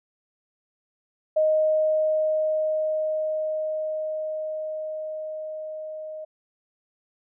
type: tone with level ramp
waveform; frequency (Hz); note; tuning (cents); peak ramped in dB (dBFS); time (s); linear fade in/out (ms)
sine; 622.3; D#5; 0; -17 to -33; 1.36-6.25; 10
effects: none